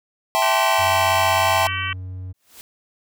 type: chord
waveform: square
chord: A minor seventh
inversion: second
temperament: equal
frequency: 659.3 / 784 / 880 / 1046.5 Hz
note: E5 / G5 / A5 / C6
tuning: 0 / 0 / 0 / 0 cents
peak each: -23 dBFS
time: 0.35-1.67 s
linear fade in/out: 0 ms
type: harmonic tone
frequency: 382.9 Hz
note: G4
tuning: 41 cents flat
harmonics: 3 / 4 / 5 / 6 / 7 / 8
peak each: -30 / -30 / -30 / -30 / -30 / -30 dBFS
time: 0.42-1.93 s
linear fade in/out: 2 ms
type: tone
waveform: triangle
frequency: 92.5 Hz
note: F#2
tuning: in tune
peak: -27 dBFS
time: 0.78-2.33 s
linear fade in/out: 20 ms
type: noise with exponential growth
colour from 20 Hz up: white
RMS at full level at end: -38 dBFS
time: 2.34-2.61 s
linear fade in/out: 0 ms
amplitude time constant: 57 ms
effects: none